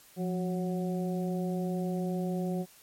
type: harmonic tone with a mistuned harmonic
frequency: 184.3 Hz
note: F#3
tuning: 7 cents flat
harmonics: 1 / 2 / 3 / 4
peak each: -30 / -36 / -40 / -42 dBFS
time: 0.16-2.66 s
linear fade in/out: 50 ms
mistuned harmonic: 1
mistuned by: -69 cents
effects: white hiss -57 dBFS RMS until 2.82 s + MP3 64 kbps